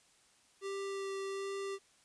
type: tone with vibrato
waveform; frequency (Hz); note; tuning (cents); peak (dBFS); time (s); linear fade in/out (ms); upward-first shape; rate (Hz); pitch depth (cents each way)
square; 392; G4; 0; -38; 0.61-1.79; 50; sine; 1.3; 9
effects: white hiss -67 dBFS RMS until 2.04 s + resampled to 22050 Hz